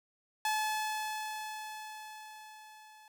sawtooth tone with level ramp, 861 Hz, A5, 38 cents flat, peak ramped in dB -25 to -51 dBFS, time 0.45-3.08 s, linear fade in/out 2 ms, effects none

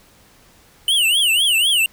square tone with vibrato, 2975 Hz, F#7, 9 cents sharp, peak -14 dBFS, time 0.88-1.86 s, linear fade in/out 2 ms, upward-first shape triangle, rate 4 Hz, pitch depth 240 cents each way, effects pink hiss -51 dBFS RMS until 1.92 s

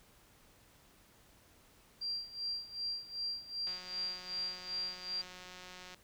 sine tone with tremolo, 4739 Hz, D8, 15 cents sharp, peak -34 dBFS, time 2.01-5.22 s, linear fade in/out 10 ms, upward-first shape sine, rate 2.6 Hz, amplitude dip 85%
click train, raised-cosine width 0.2 ms, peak -33 dBFS, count 415, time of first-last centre 3.67-5.945 s, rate 182 Hz
effects pink hiss -64 dBFS RMS until 6.03 s

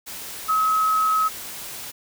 sine tone in noise, 1281 Hz, E6, 50 cents flat, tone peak -17 dBFS, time 0.48-1.29 s, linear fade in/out 20 ms, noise white, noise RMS -35 dBFS, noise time 0.06-1.92 s, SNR +15 dB, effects none

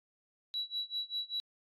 sine tone with tremolo, 3917 Hz, B7, 15 cents flat, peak -31 dBFS, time 0.54-1.4 s, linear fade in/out 0 ms, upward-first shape sine, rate 5.1 Hz, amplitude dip 95%, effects tanh soft clip ceiling -27 dBFS + AAC 64 kbps

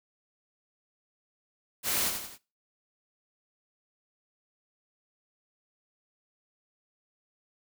white noise with echo, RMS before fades -29 dBFS, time 1.83-2.12 s, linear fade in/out 50 ms, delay 88 ms, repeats 3, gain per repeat -6 dB, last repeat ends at 2.384 s, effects noise-tail reverb RT60 0.3 s tail -21 dB re dry

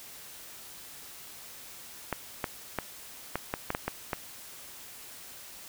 clicks, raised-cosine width 0.5 ms, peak -14 dBFS, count 9, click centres 2.127 / 2.442 / 2.787 / 3.356 / 3.539 / 3.704 / 3.749 / 3.88 / 4.132 s, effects white hiss -47 dBFS RMS until 5.68 s

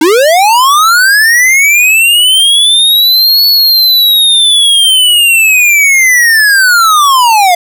square linear two-way sweep, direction up then down, 293.3 to 4435 to 687 Hz, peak -4 dBFS, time 0.01-7.55 s, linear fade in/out 5 ms, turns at 3.46 s, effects none

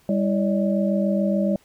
sine tone cluster, 199.1 / 326.9 / 572 / 619 Hz, G3 / E4 / D5 / D#5, +27 / -14 / -46 / -9 cents, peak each -20 / -29 / -25 / -29 dBFS, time 0.09-1.56 s, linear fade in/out 2 ms, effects pink hiss -58 dBFS RMS until 1.64 s

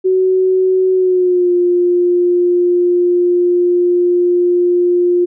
sine tone with pitch glide, 373.8 to 353.4 Hz, F#4 to F4, +18 to +21 cents, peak -9 dBFS, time 0.04-5.26 s, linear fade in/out 20 ms, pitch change -97 cents, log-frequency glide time 0.93-1.52 s, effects none

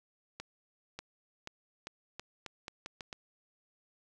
accelerating click train, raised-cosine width 0.2 ms, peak -24 dBFS, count 10, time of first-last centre 0.4-3.128 s, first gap 590 ms, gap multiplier 0.82, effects none

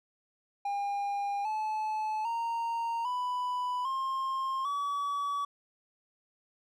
triangle tone with pitch steps, 806 / 863.8 / 925.9 / 992.3 / 1063.5 / 1139.9 Hz, G5 / A5 / A#5 / B5 / C6 / C#6, +48 / -32 / -12 / +8 / +28 / +48 cents, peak -28 dBFS, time 0.65-5.45 s, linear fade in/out 5 ms, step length 800 ms, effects none

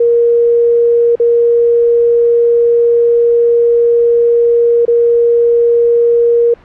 sine tone with dropouts, 470.9 Hz, A#4, 18 cents sharp, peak -6 dBFS, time 0-6.54 s, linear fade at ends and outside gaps 5 ms, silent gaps 1.155-1.198 / 4.853-4.879 s, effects pink hiss -42 dBFS RMS until 6.64 s + low-pass 2000 Hz 12 dB/octave

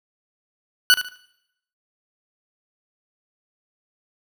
20% pulse tone with echo, 1483 Hz, F#6, 4 cents sharp, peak -6 dBFS, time 0.9-0.94 s, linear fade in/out 0 ms, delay 73 ms, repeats 3, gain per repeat -12 dB, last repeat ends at 1.159 s, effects noise-tail reverb RT60 0.8 s tail -21 dB re dry

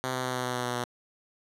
5% pulse tone with pitch steps, 129.2 / 128.16 / 127.13 / 126.1 / 125.09 / 124.08 / 123.08 / 122.09 Hz, C3 / C3 / C3 / B2 / B2 / B2 / B2 / B2, -21 / -35 / -49 / +36 / +23 / +9 / -5 / -19 cents, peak -18 dBFS, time 0.04-0.84 s, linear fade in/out 0 ms, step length 100 ms, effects low-pass 12000 Hz 12 dB/octave

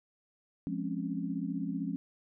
sine chord, Db major seventh, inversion first, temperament equal, 174.61 / 207.7 / 261.6 / 277.2 Hz, F3 / Ab3 / C4 / Db4, 0 / 0 / 0 / 0 cents, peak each -37 / -38 / -39 / -37 dBFS, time 0.67-1.96 s, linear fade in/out 0 ms, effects none

